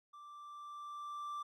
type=tone with level ramp; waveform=triangle; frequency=1174.7 Hz; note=D6; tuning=in tune; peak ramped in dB=-50 to -37 dBFS; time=0.13-1.43 s; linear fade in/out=10 ms; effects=none